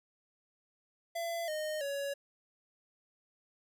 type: tone with pitch steps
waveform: square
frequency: 675 / 615.4 / 561.1 Hz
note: E5 / D#5 / C#5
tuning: +41 / -19 / +21 cents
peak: -35 dBFS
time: 1.15-2.14 s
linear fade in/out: 10 ms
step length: 330 ms
effects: none